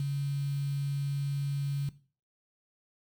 sine tone with quantisation, 140.6 Hz, C#3, 25 cents sharp, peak -28 dBFS, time 0-1.89 s, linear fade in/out 2 ms, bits 8, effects noise-tail reverb RT60 0.4 s tail -17 dB re dry

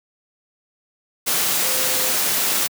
sine tone in noise, 515 Hz, C5, 28 cents flat, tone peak -31 dBFS, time 1.63-2.13 s, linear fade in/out 20 ms, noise white, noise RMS -20 dBFS, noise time 1.26-2.68 s, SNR -14 dB, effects high-pass 150 Hz 12 dB/octave

